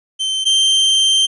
40% pulse tone pair in turn, 3105 / 3139 Hz, G7 / G7, -17 / +2 cents, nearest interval unison, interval 19 cents, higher second, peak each -16 / -10 dBFS, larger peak second, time 0.19-0.45 / 0.45-1.27 s, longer second, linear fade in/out 20 ms, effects resampled to 24000 Hz

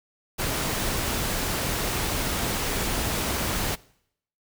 pink noise, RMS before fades -27 dBFS, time 0.38-3.76 s, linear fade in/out 20 ms, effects noise-tail reverb RT60 0.7 s tail -22 dB re dry

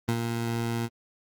20% pulse tone with ADSR envelope, 116.54 Hz, A#2, in tune, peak -17 dBFS, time 0.08-0.89 s, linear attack 8 ms, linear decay 60 ms, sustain -5 dB, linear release 46 ms, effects Opus 24 kbps

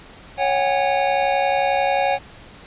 square chord, C# suspended fourth, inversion none, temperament equal with one note detuned, 554.4 / 740 / 811.2 Hz, C#5 / F#5 / G#5, 0 / 0 / -41 cents, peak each -22 dBFS, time 0.37-2.19 s, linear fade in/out 50 ms, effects pink hiss -43 dBFS RMS until 2.66 s + resampled to 8000 Hz

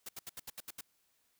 white noise bursts, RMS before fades -44 dBFS, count 8, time 0.06-0.81 s, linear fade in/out 5 ms, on 29 ms, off 74 ms, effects white hiss -75 dBFS RMS until 1.39 s

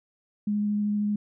sine tone with vibrato, 207.7 Hz, G#3, in tune, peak -23 dBFS, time 0.47-1.16 s, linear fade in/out 5 ms, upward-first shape sine, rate 13 Hz, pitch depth 9 cents each way, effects none

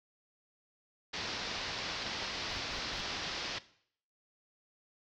white low-pass noise, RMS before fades -39 dBFS, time 1.13-3.59 s, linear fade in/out 10 ms, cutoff 5400 Hz, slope 48 dB/octave
brown noise bursts, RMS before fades -47 dBFS, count 3, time 2.49-3.018 s, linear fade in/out 10 ms, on 96 ms, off 120 ms
effects noise-tail reverb RT60 0.6 s tail -17 dB re dry

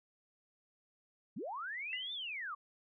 sine linear two-way sweep, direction up then down, 145.2 to 3604 to 1092 Hz, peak -39 dBFS, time 1.36-2.55 s, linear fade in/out 10 ms, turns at 2.13 s
sine tone with exponential decay, 2011 Hz, B6, 31 cents sharp, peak -35 dBFS, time 1.93-2.13 s, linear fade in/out 1 ms, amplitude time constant 43 ms
effects none

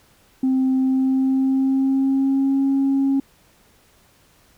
sine tone with pitch glide, 261.7 to 272.8 Hz, C4 to C#4, 0 to -28 cents, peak -14 dBFS, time 0.43-3.2 s, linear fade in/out 5 ms, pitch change +72 cents, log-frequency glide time 0.77-2.64 s, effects tanh soft clip ceiling -13 dBFS + pink hiss -56 dBFS RMS until 4.57 s

